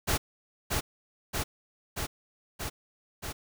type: noise with echo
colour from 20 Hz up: pink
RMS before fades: -27 dBFS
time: 0.07-0.18 s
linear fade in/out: 20 ms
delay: 630 ms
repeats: 5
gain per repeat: -2 dB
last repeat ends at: 3.33 s
effects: none